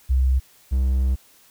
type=tone pair in turn; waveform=sine / triangle; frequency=65 / 65 Hz; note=C2 / C2; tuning=-11 / -11 cents; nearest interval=unison; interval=0 cents; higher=neither; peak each=-15 dBFS; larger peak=neither; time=0.09-0.4 / 0.71-1.16 s; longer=second; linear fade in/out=20 ms; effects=white hiss -54 dBFS RMS until 1.5 s